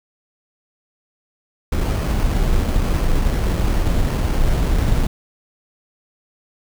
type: noise with sample-and-hold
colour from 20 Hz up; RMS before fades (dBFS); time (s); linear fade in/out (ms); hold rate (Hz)
brown; -17; 1.72-5.07; 5; 3675
effects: none